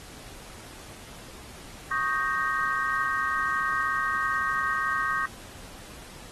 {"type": "chord", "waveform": "sine", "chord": "Eb dominant seventh", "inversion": "third", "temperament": "equal", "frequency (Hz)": [1108.7, 1244.5, 1568, 1864.7], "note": ["Db6", "Eb6", "G6", "Bb6"], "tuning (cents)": [0, 0, 0, 0], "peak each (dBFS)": -30, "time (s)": [1.91, 5.26], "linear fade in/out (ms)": 5, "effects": ["pink hiss -46 dBFS RMS until 6.31 s", "AAC 32 kbps"]}